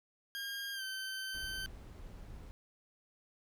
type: tone with pitch glide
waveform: 20% pulse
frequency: 1616 to 1543.9 Hz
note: G#6 to G6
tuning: -48 to -27 cents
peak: -34 dBFS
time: 0.35-1.66 s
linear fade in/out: 0 ms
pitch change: -79 cents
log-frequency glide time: 0.73-0.83 s
type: noise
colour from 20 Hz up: brown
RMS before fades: -49 dBFS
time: 1.34-2.51 s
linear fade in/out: 0 ms
effects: none